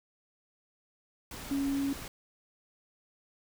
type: tone in noise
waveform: sine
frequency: 277.2 Hz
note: C#4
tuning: in tune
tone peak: -28 dBFS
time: 1.51-1.93 s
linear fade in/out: 2 ms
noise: pink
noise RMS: -43 dBFS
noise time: 1.31-2.08 s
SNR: +12 dB
effects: none